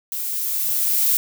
violet noise with level ramp, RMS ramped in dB -27 to -17 dBFS, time 0.12-1.17 s, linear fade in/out 0 ms, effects none

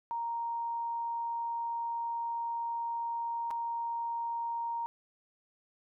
sine tone with dropouts, 932.3 Hz, A#5, in tune, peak -32 dBFS, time 0.11-4.86 s, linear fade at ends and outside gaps 0 ms, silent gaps 3.506-3.511 s, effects none

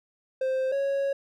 triangle tone pair in turn, 523.3 / 552.7 Hz, C5 / C#5, 0 / -5 cents, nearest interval minor second, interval 95 cents, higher second, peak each -22 dBFS, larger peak neither, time 0.41-0.72 / 0.72-1.13 s, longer second, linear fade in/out 5 ms, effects none

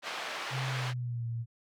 pink band-pass noise, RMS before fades -38 dBFS, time 0.02-0.94 s, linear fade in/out 50 ms, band 760 to 3700 Hz, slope 12 dB/octave
sine tone with pitch glide, 131.3 to 116.3 Hz, C3 to A#2, +6 to -4 cents, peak -32 dBFS, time 0.5-1.46 s, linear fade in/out 50 ms, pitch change -210 cents, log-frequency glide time 0.68-1.26 s
effects none

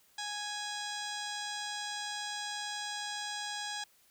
harmonic tone with a mistuned harmonic, 830.6 Hz, G#5, in tune, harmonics 1 / 2 / 3 / 4 / 5 / 6 / 7 / 8 / 9 / 10, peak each -42 / -42 / -51 / -44 / -46 / -45 / -51 / -50 / -49 / -51 dBFS, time 0.18-3.84 s, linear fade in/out 5 ms, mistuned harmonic 5, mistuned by -73 cents, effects white hiss -66 dBFS RMS until 4.1 s

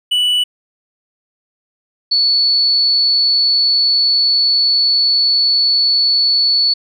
triangle / sine tone pair in turn, 2960 / 4435 Hz, F#7 / C#8, 0 / 0 cents, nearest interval perfect fifth, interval 700 cents, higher second, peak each -10 dBFS, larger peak neither, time 0.11-0.44 / 2.11-6.74 s, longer second, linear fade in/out 10 ms, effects none

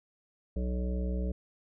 harmonic tone, 61.74 Hz, B1, in tune, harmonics 1 / 3 / 5 / 7 / 9 / 10, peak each -30 / -36 / -44 / -43 / -44 / -51 dBFS, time 0.56-1.32 s, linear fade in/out 5 ms, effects none

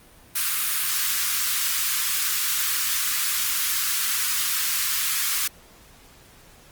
white high-pass noise, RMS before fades -24 dBFS, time 0.35-5.48 s, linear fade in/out 10 ms, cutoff 1100 Hz, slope 48 dB/octave, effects pink hiss -51 dBFS RMS until 6.71 s + Opus 32 kbps

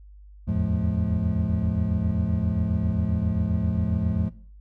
triangle tone cluster, 80.7 / 88.2 / 109.6 / 174.4 / 213.6 Hz, E2 / F2 / A2 / F3 / G#3, -36 / +18 / -6 / -2 / +49 cents, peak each -26 dBFS, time 0.47-4.3 s, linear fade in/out 20 ms, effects noise-tail reverb RT60 0.5 s tail -19 dB re dry + added 50 Hz sine -44 dBFS peak until 4.6 s

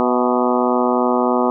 harmonic tone with a mistuned harmonic, 123.47 Hz, B2, in tune, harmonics 2 / 3 / 4 / 5 / 6 / 7 / 8 / 9 / 10, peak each -19 / -21 / -22 / -23 / -24 / -24 / -25 / -26 / -26 dBFS, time 0-1.5 s, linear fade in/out 0 ms, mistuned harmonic 5, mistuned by +56 cents, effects none

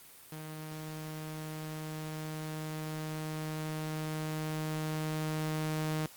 sawtooth tone with level ramp, 155.56 Hz, D#3, in tune, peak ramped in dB -37 to -27 dBFS, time 0.32-6.06 s, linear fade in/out 2 ms, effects white hiss -54 dBFS RMS until 6.16 s + Opus 32 kbps

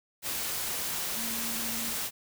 sine tone in noise, 229 Hz, A#3, 31 cents flat, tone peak -40 dBFS, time 1.14-1.94 s, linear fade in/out 50 ms, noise white, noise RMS -33 dBFS, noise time 0.22-2.11 s, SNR -10 dB, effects none

